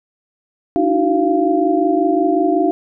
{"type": "tone cluster", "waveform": "sine", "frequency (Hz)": [296.9, 322.3, 372.7, 692], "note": ["D4", "E4", "F#4", "F5"], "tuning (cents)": [19, -39, 13, -16], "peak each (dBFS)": -18, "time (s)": [0.76, 2.71], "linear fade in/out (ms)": 0, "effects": []}